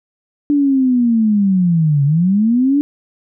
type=linear two-way sweep; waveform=sine; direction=down then up; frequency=293.7 to 137.8 to 293.7 Hz; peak=-10 dBFS; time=0.5-2.81 s; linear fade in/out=0 ms; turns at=2.04 s; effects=none